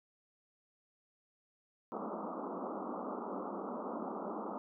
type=band-pass noise; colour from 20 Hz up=pink; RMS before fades=-41 dBFS; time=1.92-4.58 s; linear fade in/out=0 ms; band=190 to 1300 Hz; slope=96 dB/octave; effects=none